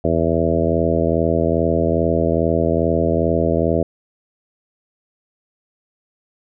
harmonic tone with a mistuned harmonic, 82.41 Hz, E2, in tune, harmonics 1 / 2 / 3 / 4 / 5 / 6 / 7 / 8, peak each -23 / -23 / -23 / -23 / -23 / -23 / -23 / -23 dBFS, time 0.04-3.83 s, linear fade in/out 5 ms, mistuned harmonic 1, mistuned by +17 cents, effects none

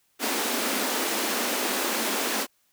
pink high-pass noise, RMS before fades -27 dBFS, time 0.19-2.47 s, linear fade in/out 50 ms, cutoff 210 Hz, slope 96 dB/octave, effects white hiss -68 dBFS RMS until 2.72 s

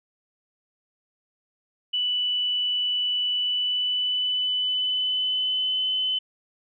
sine tone with pitch glide, 2970 to 3032 Hz, F#7 to F#7, +6 to +42 cents, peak -22 dBFS, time 1.93-6.19 s, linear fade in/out 10 ms, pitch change +36 cents, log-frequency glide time 3.35-5.88 s, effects none

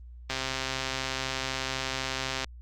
click train, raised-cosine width 0.2 ms, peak -13 dBFS, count 284, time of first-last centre 0.3-2.444 s, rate 132 Hz, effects added 60 Hz sine -43 dBFS peak until 2.61 s + Opus 32 kbps

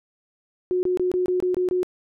sine tone bursts, 363.9 Hz, F#4, 29 cents flat, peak -19 dBFS, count 8, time 0.71-1.831 s, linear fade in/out 0 ms, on 120 ms, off 23 ms, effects none

